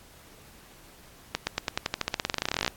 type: accelerating click train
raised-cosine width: 0.2 ms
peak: -8 dBFS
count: 27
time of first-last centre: 1.35-2.678 s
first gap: 120 ms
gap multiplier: 0.92
effects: pink hiss -53 dBFS RMS until 2.76 s + AAC 64 kbps